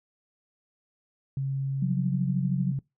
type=tone with pitch glide; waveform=sine; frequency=136 to 136.87 Hz; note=C#3 to C#3; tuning=-33 to -22 cents; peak=-26 dBFS; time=1.37-2.79 s; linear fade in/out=2 ms; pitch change=+11 cents; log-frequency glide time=1.53-2.51 s
type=tone with tremolo; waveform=sine; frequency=182.5 Hz; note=F#3; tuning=24 cents flat; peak=-22 dBFS; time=1.82-2.72 s; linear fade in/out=5 ms; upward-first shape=triangle; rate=13 Hz; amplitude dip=70%
effects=noise-tail reverb RT60 0.2 s tail -22 dB re dry